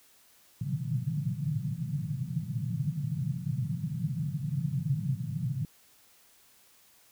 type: band-pass noise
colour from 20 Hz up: white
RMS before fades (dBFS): -32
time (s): 0.61-5.65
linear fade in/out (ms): 2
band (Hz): 120 to 160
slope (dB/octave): 48
effects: white hiss -61 dBFS RMS until 7.11 s